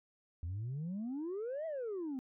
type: exponential two-way sweep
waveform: sine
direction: up then down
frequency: 80.4 to 663 to 250 Hz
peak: -35 dBFS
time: 0.43-2.19 s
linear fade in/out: 0 ms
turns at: 1.66 s
effects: tanh soft clip ceiling -35 dBFS